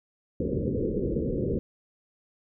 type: low-pass noise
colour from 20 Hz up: white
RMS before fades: -28 dBFS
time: 0.4-1.59 s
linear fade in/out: 0 ms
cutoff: 520 Hz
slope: 96 dB/octave
effects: none